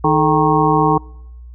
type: harmonic tone with a mistuned harmonic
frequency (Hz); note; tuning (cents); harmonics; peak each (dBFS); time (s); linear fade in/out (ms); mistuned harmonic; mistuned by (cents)
155.56; D#3; 0; 1 / 2 / 3 / 5 / 6 / 7; -18 / -18 / -18 / -18 / -18 / -18; 0.04-0.98; 5; 3; -110
effects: noise-tail reverb RT60 0.9 s tail -26 dB re dry + added 60 Hz sine -33 dBFS peak until 1.54 s